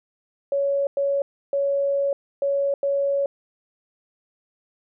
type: tone bursts at uneven times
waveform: sine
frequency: 559 Hz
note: C#5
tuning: 14 cents sharp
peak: -19 dBFS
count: 5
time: 0.52-0.87 / 0.97-1.22 / 1.53-2.13 / 2.42-2.74 / 2.83-3.26 s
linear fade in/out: 2 ms
effects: none